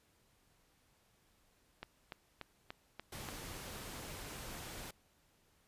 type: click train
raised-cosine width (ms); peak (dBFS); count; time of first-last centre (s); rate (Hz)
0.3; -28; 6; 1.83-3.288; 3.43
type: noise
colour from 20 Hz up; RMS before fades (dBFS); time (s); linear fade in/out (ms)
pink; -47; 3.12-4.91; 5
effects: pink hiss -72 dBFS RMS until 5.67 s + resampled to 32000 Hz